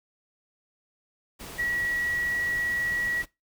sine tone in noise, 1925 Hz, B6, 45 cents flat, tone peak -25 dBFS, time 1.58-3.23 s, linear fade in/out 20 ms, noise pink, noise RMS -41 dBFS, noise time 1.39-3.26 s, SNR +13 dB, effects noise-tail reverb RT60 0.2 s tail -20 dB re dry

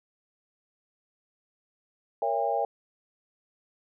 sine chord, A# diminished seventh, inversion none, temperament just, 466.2 / 559.4 / 671.3 / 805.5 Hz, A#4 / C#5 / E5 / G5, 0 / +16 / +31 / +47 cents, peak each -32 / -31 / -30 / -28 dBFS, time 2.22-2.65 s, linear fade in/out 2 ms, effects none

